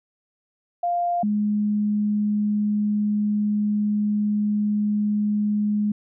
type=tone pair in turn; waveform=sine; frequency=698.5 / 208.8 Hz; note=F5 / G#3; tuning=0 / +10 cents; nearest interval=octave + major sixth; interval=2090 cents; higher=first; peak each=-20 / -19 dBFS; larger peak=second; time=0.83-1.23 / 1.23-5.92 s; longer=second; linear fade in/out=5 ms; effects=none